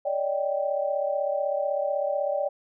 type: tone cluster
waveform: sine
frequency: 574 / 610 / 781 Hz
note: D5 / D#5 / G5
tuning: -40 / -34 / -7 cents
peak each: -26 / -29 / -32 dBFS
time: 0.05-2.49 s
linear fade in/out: 10 ms
effects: none